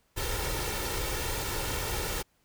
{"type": "noise with comb filter", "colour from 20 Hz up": "pink", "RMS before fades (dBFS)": -32, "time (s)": [0.16, 2.23], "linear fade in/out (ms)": 20, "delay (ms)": 2.2, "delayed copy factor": 0.6, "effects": ["pink hiss -70 dBFS RMS until 2.44 s"]}